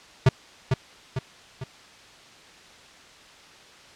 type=tone with echo; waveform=square; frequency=130.6 Hz; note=C3; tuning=3 cents flat; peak=-13 dBFS; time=0.26-0.29 s; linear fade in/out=5 ms; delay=450 ms; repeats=3; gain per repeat=-6 dB; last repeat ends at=1.64 s; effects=white hiss -49 dBFS RMS until 3.95 s + low-pass 5000 Hz 12 dB/octave